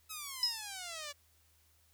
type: exponential sweep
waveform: 5% pulse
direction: down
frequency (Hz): 1300 to 567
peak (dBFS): -30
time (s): 0.09-1.13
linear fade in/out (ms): 20
type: tone with exponential decay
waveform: sine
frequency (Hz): 5120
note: D#8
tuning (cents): +49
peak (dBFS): -25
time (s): 0.43-0.7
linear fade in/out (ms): 1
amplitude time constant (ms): 57
effects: added 79 Hz sine -70 dBFS peak until 1.93 s + white hiss -70 dBFS RMS until 1.93 s